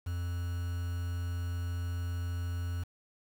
triangle tone with quantisation, 87.31 Hz, F2, in tune, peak -30 dBFS, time 0.06-2.84 s, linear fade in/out 10 ms, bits 8, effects none

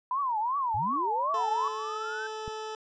sine tone with vibrato, 981 Hz, B5, 12 cents flat, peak -26 dBFS, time 0.11-1.68 s, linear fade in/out 2 ms, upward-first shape triangle, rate 2.7 Hz, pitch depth 290 cents each way
sine linear sweep, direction up, 78.8 to 1578 Hz, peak -34 dBFS, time 0.74-2.27 s, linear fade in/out 5 ms
20% pulse tone with pitch glide, 440 to 435.2 Hz, A4 to A4, 0 to -19 cents, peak -30 dBFS, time 1.34-2.75 s, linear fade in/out 2 ms, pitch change -19 cents, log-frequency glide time 1.53-1.68 s
click, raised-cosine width 5 ms, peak -28 dBFS, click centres 2.479 s
effects resampled to 16000 Hz

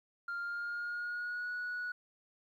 sine tone with pitch glide, 1396.9 to 1465.5 Hz, F6 to F#6, 0 to -17 cents, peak -34 dBFS, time 0.28-1.92 s, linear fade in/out 5 ms, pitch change +83 cents, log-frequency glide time 0.39-1.53 s, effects tanh soft clip ceiling -34 dBFS + 12-bit

